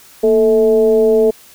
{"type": "tone with frequency modulation", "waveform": "sine", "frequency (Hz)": 440, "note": "A4", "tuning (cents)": 0, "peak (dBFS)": -8, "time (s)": [0.23, 1.31], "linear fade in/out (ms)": 10, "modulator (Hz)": 208, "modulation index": 0.62, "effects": ["white hiss -43 dBFS RMS until 1.54 s"]}